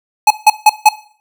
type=tone bursts; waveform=square; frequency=851 Hz; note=G#5; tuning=42 cents sharp; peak=-3 dBFS; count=4; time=0.27-0.89 s; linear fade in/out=5 ms; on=35 ms; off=160 ms; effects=noise-tail reverb RT60 0.5 s tail -18 dB re dry